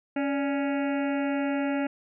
harmonic tone with a mistuned harmonic, 278 Hz, C#4, 5 cents sharp, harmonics 1 / 2 / 3 / 5 / 6 / 7 / 8 / 9 / 10, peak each -26 / -32 / -36 / -40 / -42 / -43 / -44 / -45 / -46 dBFS, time 0.16-1.87 s, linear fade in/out 5 ms, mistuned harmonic 2, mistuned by +73 cents, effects none

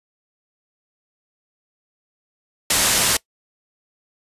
white low-pass noise, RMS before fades -18 dBFS, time 2.7-3.17 s, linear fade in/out 5 ms, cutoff 11000 Hz, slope 24 dB/octave, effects noise-tail reverb RT60 0.1 s tail -22 dB re dry + resampled to 32000 Hz

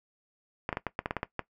clicks, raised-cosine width 0.5 ms, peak -15 dBFS, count 10, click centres 0.691 / 0.728 / 0.771 / 0.867 / 0.991 / 1.059 / 1.109 / 1.167 / 1.231 / 1.393 s, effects noise-tail reverb RT60 0.1 s tail -17 dB re dry

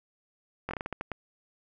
slowing click train, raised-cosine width 0.5 ms, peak -18 dBFS, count 9, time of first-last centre 0.69-1.117 s, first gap 20 ms, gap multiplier 1.27, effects none

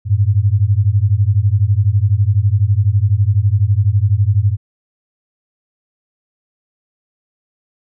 sine beating tone pair, 95.8 / 107.8 Hz, G2 / A2, -39 / -35 cents, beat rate 12 Hz, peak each -13 dBFS, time 0.05-4.57 s, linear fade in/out 50 ms, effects none

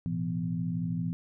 sine tone cluster, 111.5 / 124.3 / 169.2 / 249.6 Hz, A2 / B2 / E3 / B3, +23 / +12 / +45 / +19 cents, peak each -37 / -39 / -30 / -38 dBFS, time 0.06-1.13 s, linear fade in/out 0 ms, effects none

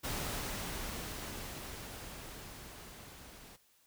pink noise with level ramp, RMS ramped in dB -37 to -54 dBFS, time 0.03-3.57 s, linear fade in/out 20 ms, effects white hiss -69 dBFS RMS until 3.86 s

